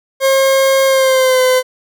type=tone with pitch glide; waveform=40% pulse; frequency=537 to 511 Hz; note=C5 to C5; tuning=+45 to -41 cents; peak=-8 dBFS; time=0.2-1.63 s; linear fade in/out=50 ms; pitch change=-86 cents; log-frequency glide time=0.85-1.41 s; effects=none

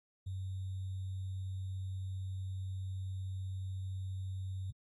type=tone with sample-and-hold; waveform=sine; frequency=94.7 Hz; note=F#2; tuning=41 cents sharp; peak=-37 dBFS; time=0.26-4.71 s; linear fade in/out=10 ms; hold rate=3675 Hz; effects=AAC 32 kbps

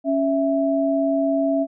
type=tone pair together; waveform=sine; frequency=277.2 / 659.3 Hz; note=C#4 / E5; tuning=0 / 0 cents; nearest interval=octave + minor third; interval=1500 cents; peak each=-20 dBFS; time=0.04-1.67 s; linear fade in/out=50 ms; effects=none

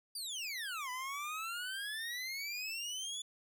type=exponential two-way sweep; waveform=25% pulse; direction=down then up; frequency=4859 to 987.8 to 3483 Hz; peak=-35 dBFS; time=0.15-3.22 s; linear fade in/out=5 ms; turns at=0.9 s; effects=none

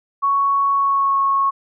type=tone with pitch glide; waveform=sine; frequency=1112 to 1098.6 Hz; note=C#6 to C#6; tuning=+5 to -16 cents; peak=-14 dBFS; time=0.22-1.51 s; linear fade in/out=20 ms; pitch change=-21 cents; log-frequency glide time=0.73-1.19 s; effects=none

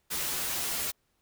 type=noise with comb filter; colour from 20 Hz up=white; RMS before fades=-32 dBFS; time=0.1-0.92 s; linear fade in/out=20 ms; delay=9.7 ms; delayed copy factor=-0.55; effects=pink hiss -74 dBFS RMS until 1.21 s

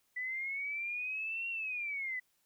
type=linear two-way sweep; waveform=sine; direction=up then down; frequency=1975.5 to 2755 to 1975.5 Hz; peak=-35 dBFS; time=0.16-2.2 s; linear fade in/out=10 ms; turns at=1.49 s; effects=white hiss -75 dBFS RMS until 2.45 s

